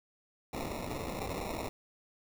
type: noise with sample-and-hold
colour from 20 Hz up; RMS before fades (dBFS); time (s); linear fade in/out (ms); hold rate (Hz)
violet; -38; 0.53-1.69; 2; 1575
effects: none